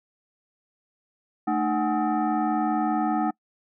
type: tone with frequency modulation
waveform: sine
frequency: 220 Hz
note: A3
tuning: in tune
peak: -21 dBFS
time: 1.47-3.31 s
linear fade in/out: 10 ms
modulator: 525 Hz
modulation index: 1.6
effects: noise-tail reverb RT60 0.1 s tail -26 dB re dry